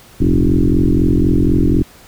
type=tone with frequency modulation; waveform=sine; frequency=138.59 Hz; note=C#3; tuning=in tune; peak=-9 dBFS; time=0.2-1.83 s; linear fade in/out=10 ms; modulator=44 Hz; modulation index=4.7; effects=pink hiss -43 dBFS RMS until 2.07 s